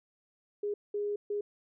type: tone bursts at uneven times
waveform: sine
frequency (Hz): 412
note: G#4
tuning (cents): -14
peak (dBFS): -30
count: 3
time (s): 0.63-0.74 / 0.94-1.16 / 1.3-1.41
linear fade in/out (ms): 5
effects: none